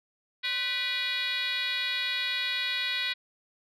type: tone with frequency modulation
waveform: sine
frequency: 2900 Hz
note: F#7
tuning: 35 cents flat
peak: -26 dBFS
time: 0.43-3.14 s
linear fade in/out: 20 ms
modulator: 464 Hz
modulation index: 2.8
effects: tanh soft clip ceiling -23 dBFS